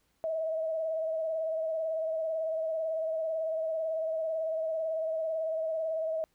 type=tone with vibrato; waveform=sine; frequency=641 Hz; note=E5; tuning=49 cents flat; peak=-29 dBFS; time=0.24-6.24 s; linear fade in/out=0 ms; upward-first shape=sine; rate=18 Hz; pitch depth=36 cents each way; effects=pink hiss -73 dBFS RMS until 6.34 s